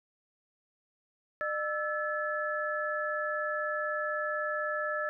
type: tone cluster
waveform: sine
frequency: 604 / 1320 / 1722 Hz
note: D5 / E6 / A6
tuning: +48 / +2 / -38 cents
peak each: -34 / -35 / -34 dBFS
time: 1.41-5.09 s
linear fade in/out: 0 ms
effects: none